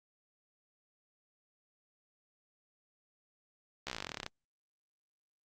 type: slowing click train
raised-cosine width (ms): 0.2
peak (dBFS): -20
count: 19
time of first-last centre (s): 3.87-4.264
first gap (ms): 14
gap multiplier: 1.05
effects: Opus 48 kbps